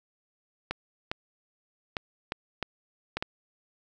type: clicks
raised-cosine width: 0.3 ms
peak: -14 dBFS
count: 7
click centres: 0.71 / 1.115 / 1.968 / 2.321 / 2.627 / 3.17 / 3.225 s
effects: none